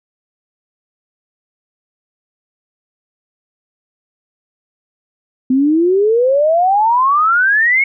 sine exponential sweep, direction up, 252.3 to 2217 Hz, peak -9 dBFS, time 5.5-7.84 s, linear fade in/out 5 ms, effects none

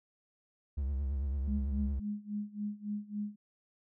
triangle tone with vibrato, 68.8 Hz, C#2, 12 cents flat, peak -29 dBFS, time 0.77-2 s, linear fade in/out 10 ms, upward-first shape triangle, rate 9 Hz, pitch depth 120 cents each way
sine tone with tremolo, 207.7 Hz, G#3, in tune, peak -32 dBFS, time 1.47-3.36 s, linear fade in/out 10 ms, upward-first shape sine, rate 3.6 Hz, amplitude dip 90%
effects none

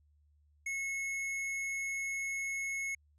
sine tone with hard clipping, 2184 Hz, C#7, 26 cents flat, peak -36 dBFS, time 0.66-2.95 s, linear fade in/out 5 ms, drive 12 dB, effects added 74 Hz sine -65 dBFS peak until 3.18 s + resampled to 24000 Hz

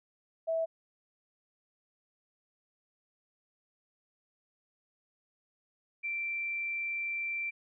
sine tone pair in turn, 653 / 2349 Hz, E5 / D7, -17 / 0 cents, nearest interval octave + minor seventh, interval 2217 cents, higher second, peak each -28 / -32 dBFS, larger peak first, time 0.47-0.66 / 6.03-7.51 s, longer second, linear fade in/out 20 ms, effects none

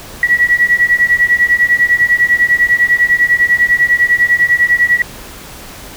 sine beating tone pair, 1930 / 1940 Hz, B6 / B6, -40 / -31 cents, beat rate 10 Hz, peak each -11 dBFS, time 0.23-5.02 s, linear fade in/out 2 ms, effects pink hiss -32 dBFS RMS until 5.96 s

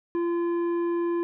triangle tone with tanh clipping, 342.8 Hz, F4, 32 cents flat, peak -25 dBFS, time 0.15-1.23 s, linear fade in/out 0 ms, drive 13 dB, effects none

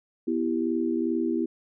sine chord, E minor, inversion second, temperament equal, 246.9 / 329.6 / 392 Hz, B3 / E4 / G4, 0 / 0 / 0 cents, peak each -28 / -26 / -31 dBFS, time 0.27-1.46 s, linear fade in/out 10 ms, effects none

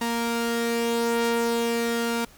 sawtooth tone pair together, 233.3 / 466.2 Hz, A#3 / A#4, +2 / 0 cents, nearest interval octave, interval 1198 cents, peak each -22 dBFS, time 0.01-2.25 s, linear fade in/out 5 ms, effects pink hiss -52 dBFS RMS until 2.37 s

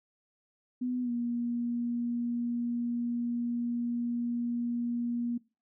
sine tone with pitch glide, 249.1 to 238.4 Hz, B3 to A#3, +15 to +39 cents, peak -29 dBFS, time 0.81-5.38 s, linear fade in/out 10 ms, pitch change -76 cents, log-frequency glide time 1.02-1.11 s, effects noise-tail reverb RT60 0.3 s tail -21 dB re dry

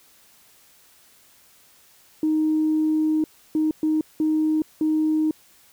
sine tone bursts at uneven times, 311.1 Hz, D#4, in tune, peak -17 dBFS, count 5, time 2.23-3.24 / 3.55-3.71 / 3.83-4.01 / 4.2-4.62 / 4.81-5.31 s, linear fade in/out 2 ms, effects tanh soft clip ceiling -13 dBFS + white hiss -55 dBFS RMS until 5.72 s

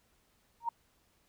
sine tone with exponential growth, 932.3 Hz, A#5, in tune, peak -26 dBFS, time 0.6-0.69 s, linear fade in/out 5 ms, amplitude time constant 19 ms, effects pink hiss -71 dBFS RMS until 1.28 s

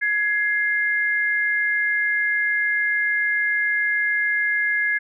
sine tone pair together, 1673.2 / 2100 Hz, G#6 / C7, +12 / +6 cents, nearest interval major third, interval 394 cents, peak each -20 / -23 dBFS, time 0.01-4.99 s, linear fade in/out 20 ms, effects none

